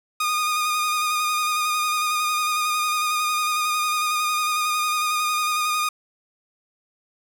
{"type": "tone with vibrato", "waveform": "sawtooth", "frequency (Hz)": 1228, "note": "D#6", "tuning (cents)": -23, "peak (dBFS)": -17, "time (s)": [0.2, 5.89], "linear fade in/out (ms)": 5, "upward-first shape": "square", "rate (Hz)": 11, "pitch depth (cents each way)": 17, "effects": []}